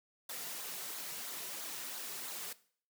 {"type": "noise with flanger", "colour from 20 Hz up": "white", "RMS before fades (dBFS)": -43, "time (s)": [0.29, 2.53], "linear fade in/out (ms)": 5, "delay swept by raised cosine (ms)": [0.36, 3.76], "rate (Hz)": 3, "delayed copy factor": -0.5, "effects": ["noise-tail reverb RT60 0.5 s tail -18 dB re dry", "high-pass 200 Hz 12 dB/octave"]}